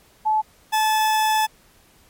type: tone pair in turn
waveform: sine / 40% pulse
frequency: 864 / 867 Hz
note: A5 / A5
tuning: -32 / -26 cents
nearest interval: unison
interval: 6 cents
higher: second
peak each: -16 dBFS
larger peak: neither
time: 0.25-0.42 / 0.72-1.47 s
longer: second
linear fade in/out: 20 ms
effects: pink hiss -55 dBFS RMS until 2.09 s + MP3 64 kbps